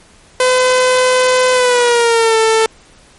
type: tone with pitch glide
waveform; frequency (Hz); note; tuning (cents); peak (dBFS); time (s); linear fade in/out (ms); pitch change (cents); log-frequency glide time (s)
sawtooth; 508 to 444.8; B4 to A4; +49 to +19; -5; 0.4-2.66; 2; -230; 1.52-2.37
effects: pink hiss -45 dBFS RMS until 3.18 s + MP3 48 kbps